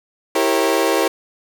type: chord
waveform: 30% pulse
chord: E diminished seventh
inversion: none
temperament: equal with one note detuned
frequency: 329.6 / 392 / 466.2 / 545.2 Hz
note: E4 / G4 / Bb4 / Db5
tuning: 0 / 0 / 0 / -29 cents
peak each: -18 dBFS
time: 0.35-1.08 s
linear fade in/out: 5 ms
effects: 8-bit